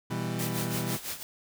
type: chord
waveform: 30% pulse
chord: E minor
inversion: second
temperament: equal with one note detuned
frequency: 123.47 / 164.81 / 197.25 Hz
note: B2 / E3 / G3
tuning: 0 / 0 / +11 cents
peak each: -31 / -32 / -33 dBFS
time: 0.1-0.97 s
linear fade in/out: 10 ms
type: noise with tremolo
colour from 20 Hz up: white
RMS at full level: -34 dBFS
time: 0.39-1.23 s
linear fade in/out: 0 ms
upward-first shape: sine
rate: 6 Hz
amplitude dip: 75%
effects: none